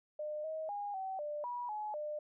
sine tone with pitch steps, 604 / 632 / 817 / 764 / 594 / 971 / 847 / 600 Hz, D5 / D#5 / G#5 / G5 / D5 / B5 / G#5 / D5, +48 / +27 / -29 / -45 / +20 / -30 / +34 / +37 cents, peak -37 dBFS, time 0.19-2.19 s, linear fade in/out 5 ms, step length 250 ms, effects none

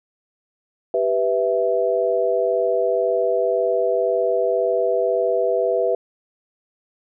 sine chord, E minor, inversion first, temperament equal, 392 / 493.9 / 659.3 Hz, G4 / B4 / E5, 0 / 0 / 0 cents, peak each -23 / -20 / -21 dBFS, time 0.94-5.95 s, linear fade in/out 2 ms, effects none

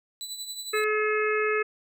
25% pulse tone with tremolo, 3975 Hz, B7, 10 cents sharp, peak -28 dBFS, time 0.21-0.84 s, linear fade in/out 0 ms, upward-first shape triangle, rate 11 Hz, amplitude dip 65%
harmonic tone, 427.6 Hz, A4, 49 cents flat, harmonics 1 / 3 / 4 / 5 / 6, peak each -25 / -30 / -31 / -32 / -33 dBFS, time 0.73-1.63 s, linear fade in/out 10 ms
effects none

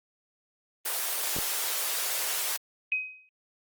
white high-pass noise, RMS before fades -30 dBFS, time 0.85-2.57 s, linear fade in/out 10 ms, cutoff 420 Hz, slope 24 dB/octave
clicks, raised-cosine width 2 ms, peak -22 dBFS, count 2, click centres 1.365 / 1.387 s
sine tone with exponential decay, 2522 Hz, D#7, 23 cents sharp, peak -22 dBFS, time 2.92-3.29 s, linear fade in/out 1 ms, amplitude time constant 80 ms
effects Opus 24 kbps

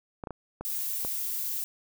clicks, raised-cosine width 1 ms, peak -22 dBFS, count 5, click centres 0.238 / 0.272 / 0.307 / 0.61 / 1.049 s
violet noise, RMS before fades -32 dBFS, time 0.65-1.64 s, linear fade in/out 0 ms
effects none

